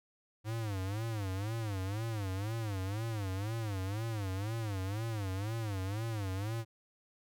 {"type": "tone with vibrato", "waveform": "square", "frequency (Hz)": 103.8, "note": "G#2", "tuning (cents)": 0, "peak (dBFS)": -35, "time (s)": [0.44, 6.65], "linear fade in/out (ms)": 50, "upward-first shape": "sine", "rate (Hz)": 2, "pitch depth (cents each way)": 180, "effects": []}